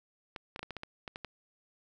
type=clicks; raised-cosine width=0.3 ms; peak=-24 dBFS; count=10; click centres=0.362 / 0.561 / 0.593 / 0.63 / 0.707 / 0.767 / 0.834 / 1.078 / 1.159 / 1.247 s; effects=none